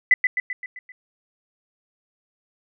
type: tone with echo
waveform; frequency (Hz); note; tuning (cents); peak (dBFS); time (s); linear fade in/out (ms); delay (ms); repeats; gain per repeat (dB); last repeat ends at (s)
sine; 2001; B6; +22; -10; 0.11-0.14; 2; 130; 6; -5; 0.92
effects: none